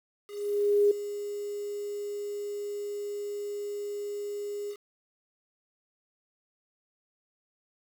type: tone with ADSR envelope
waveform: sine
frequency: 410.1 Hz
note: G#4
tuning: 22 cents flat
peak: -18 dBFS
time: 0.27-4.77 s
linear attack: 640 ms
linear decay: 5 ms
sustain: -14 dB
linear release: 73 ms
effects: 8-bit